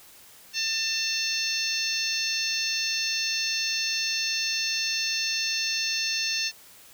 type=harmonic tone with a mistuned harmonic; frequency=895 Hz; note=A5; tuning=29 cents sharp; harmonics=2 / 3 / 4 / 5 / 6 / 7; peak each=-36 / -31 / -35 / -30 / -31 / -34 dBFS; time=0.53-6.52 s; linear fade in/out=50 ms; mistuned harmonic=5; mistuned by=-50 cents; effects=white hiss -51 dBFS RMS until 6.93 s